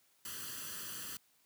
white noise with comb filter, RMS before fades -44 dBFS, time 0.25-1.17 s, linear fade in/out 2 ms, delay 0.66 ms, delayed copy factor +0.8, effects white hiss -71 dBFS RMS until 1.45 s + high-pass 80 Hz 12 dB/octave

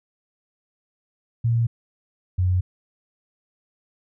sine tone pair in turn, 116.54 / 91.17 Hz, A#2 / F#2, 0 / -25 cents, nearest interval major third, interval 425 cents, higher first, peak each -17 dBFS, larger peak neither, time 1.44-1.67 / 2.38-2.61 s, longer neither, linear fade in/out 10 ms, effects none

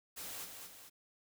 white noise with echo, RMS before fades -45 dBFS, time 0.16-0.46 s, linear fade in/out 20 ms, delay 220 ms, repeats 2, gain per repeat -5 dB, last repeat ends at 0.9 s, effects none

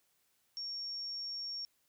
sine tone, 5520 Hz, F8, 21 cents flat, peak -38 dBFS, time 0.57-1.65 s, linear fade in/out 0 ms, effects white hiss -75 dBFS RMS until 1.88 s

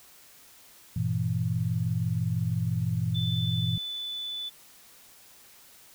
sine chord, E diminished, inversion first, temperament just, 98.89 / 118.67 / 164.81 Hz, G2 / Bb2 / E3, +16 / +31 / 0 cents, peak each -31 / -28 / -30 dBFS, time 0.96-3.78 s, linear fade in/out 5 ms
sine tone with pitch glide, 3520 to 3488 Hz, A7 to A7, 0 to -16 cents, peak -32 dBFS, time 3.14-4.5 s, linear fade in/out 20 ms, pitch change -16 cents, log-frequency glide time 3.39-3.97 s
effects white hiss -54 dBFS RMS until 5.94 s

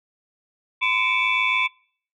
sine tone cluster, 1026 / 2251 / 2358 / 2628 / 3469 Hz, C6 / C#7 / D7 / E7 / A7, -34 / +26 / +6 / -6 / -25 cents, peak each -25 / -22 / -24 / -27 / -29 dBFS, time 0.81-1.68 s, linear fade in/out 20 ms, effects noise-tail reverb RT60 0.5 s tail -25 dB re dry + tanh soft clip ceiling -8 dBFS

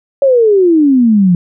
sine exponential sweep, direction down, 565 to 171.1 Hz, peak -5 dBFS, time 0.22-1.35 s, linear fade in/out 2 ms, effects none

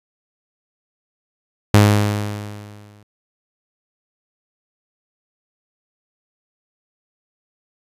sawtooth tone with exponential decay, 103.83 Hz, G#2, in tune, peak -3 dBFS, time 1.74-3.03 s, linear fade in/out 0 ms, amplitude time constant 280 ms, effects resampled to 32000 Hz

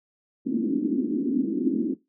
pink band-pass noise, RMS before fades -25 dBFS, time 0.45-1.95 s, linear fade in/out 20 ms, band 230 to 320 Hz, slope 48 dB/octave, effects noise-tail reverb RT60 0.2 s tail -18 dB re dry

